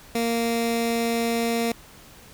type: tone with notch filter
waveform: 15% pulse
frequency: 231.9 Hz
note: A#3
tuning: 9 cents flat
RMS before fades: -24 dBFS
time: 0.15-1.72 s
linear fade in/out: 2 ms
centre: 1000 Hz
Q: 1.9
effects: pink hiss -48 dBFS RMS until 2.33 s